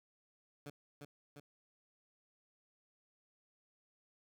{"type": "tone with echo", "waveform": "15% pulse", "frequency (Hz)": 144.8, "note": "D3", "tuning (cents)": -24, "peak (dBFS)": -39, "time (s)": [0.66, 0.7], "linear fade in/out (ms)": 2, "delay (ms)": 350, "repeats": 2, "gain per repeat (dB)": -3, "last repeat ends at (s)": 1.4, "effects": []}